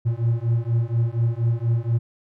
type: beating tone pair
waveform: triangle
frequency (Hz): 114.6 / 118.8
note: A#2 / A#2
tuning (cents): -29 / +33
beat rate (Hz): 4.2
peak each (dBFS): -20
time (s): 0.05-1.99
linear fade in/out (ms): 20
effects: none